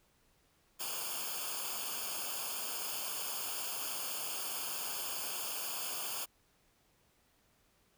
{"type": "noise with comb filter", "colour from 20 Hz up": "white", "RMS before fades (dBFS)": -39, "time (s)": [0.79, 6.26], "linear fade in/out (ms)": 20, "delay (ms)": 0.51, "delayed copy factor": -0.9, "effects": ["pink hiss -71 dBFS RMS until 7.97 s"]}